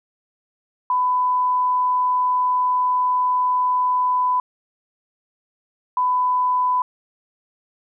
sine tone pair in turn, 1000 / 1000 Hz, B5 / B5, +21 / +21 cents, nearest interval unison, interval 0 cents, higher neither, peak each -16 dBFS, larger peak neither, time 0.9-4.4 / 5.97-6.82 s, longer first, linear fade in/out 2 ms, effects none

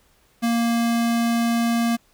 square tone, 233.1 Hz, A#3, in tune, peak -19 dBFS, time 0.42-1.97 s, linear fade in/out 20 ms, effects pink hiss -60 dBFS RMS until 2.13 s

